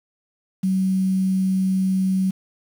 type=tone with quantisation; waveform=sine; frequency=189 Hz; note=F#3; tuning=37 cents sharp; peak=-17 dBFS; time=0.63-2.31 s; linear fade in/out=10 ms; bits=7; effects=none